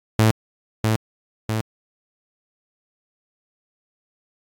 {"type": "tone with echo", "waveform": "sawtooth", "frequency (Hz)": 110, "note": "A2", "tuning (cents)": 0, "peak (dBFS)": -9, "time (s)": [0.19, 0.31], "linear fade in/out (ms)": 0, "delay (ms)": 650, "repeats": 2, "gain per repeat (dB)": -4, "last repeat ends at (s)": 1.61, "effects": ["AAC 64 kbps"]}